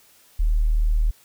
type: tone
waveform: sine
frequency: 38.63 Hz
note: D#1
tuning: 12 cents flat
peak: -16 dBFS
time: 0.39-1.11 s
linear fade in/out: 10 ms
effects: white hiss -55 dBFS RMS until 1.24 s